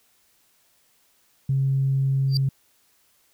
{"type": "tone", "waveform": "sine", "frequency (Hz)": 135.4, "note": "C#3", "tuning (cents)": -40, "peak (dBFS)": -18, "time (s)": [1.49, 2.49], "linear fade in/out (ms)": 5}
{"type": "tone with exponential growth", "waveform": "triangle", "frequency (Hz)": 4699, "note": "D8", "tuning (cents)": 0, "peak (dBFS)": -18, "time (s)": [2.28, 2.37], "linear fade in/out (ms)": 1, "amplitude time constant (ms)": 19}
{"effects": ["tanh soft clip ceiling -13 dBFS", "white hiss -63 dBFS RMS until 3.33 s"]}